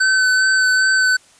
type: tone with vibrato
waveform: square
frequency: 1523 Hz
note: F#6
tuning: 50 cents sharp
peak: -13 dBFS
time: 0-1.17 s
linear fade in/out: 10 ms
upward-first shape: sine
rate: 2.5 Hz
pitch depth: 14 cents each way
effects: white hiss -50 dBFS RMS until 1.39 s + resampled to 22050 Hz